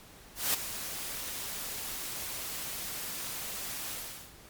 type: noise with ADSR envelope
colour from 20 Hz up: white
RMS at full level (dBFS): -27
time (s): 0.35-4.34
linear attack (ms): 190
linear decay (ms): 9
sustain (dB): -11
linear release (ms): 420
effects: pink hiss -53 dBFS RMS until 4.49 s + MP3 96 kbps